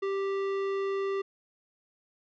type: tone with tanh clipping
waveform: sine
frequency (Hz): 392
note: G4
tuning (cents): 0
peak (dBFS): -30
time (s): 0.02-1.22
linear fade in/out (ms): 10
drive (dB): 15
effects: none